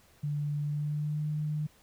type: tone with pitch glide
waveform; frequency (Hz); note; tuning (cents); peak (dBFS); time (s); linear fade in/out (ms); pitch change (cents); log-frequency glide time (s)
sine; 146.83 to 151.39; D3 to D#3; 0 to -47; -29; 0.23-1.67; 10; +53; 0.63-1.25
effects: pink hiss -62 dBFS RMS until 1.82 s